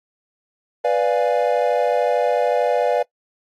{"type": "chord", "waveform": "triangle", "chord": "B diminished seventh", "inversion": "none", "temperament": "equal", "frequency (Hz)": [493.9, 587.3, 698.5, 830.6], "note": ["B4", "D5", "F5", "Ab5"], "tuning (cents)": [0, 0, 0, 0], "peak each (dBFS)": [-18, -18, -20, -24], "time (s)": [0.84, 3.03], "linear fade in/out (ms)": 10, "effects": ["noise-tail reverb RT60 0.1 s tail -22 dB re dry", "AAC 64 kbps"]}